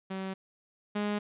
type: tone pair in turn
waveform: sawtooth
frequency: 190.8 / 207.3 Hz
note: G3 / G#3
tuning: -47 / -3 cents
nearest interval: minor second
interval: 144 cents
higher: second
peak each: -30 / -25 dBFS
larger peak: second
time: 0.1-0.34 / 0.95-1.19 s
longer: neither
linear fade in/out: 10 ms
effects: resampled to 8000 Hz + 11-bit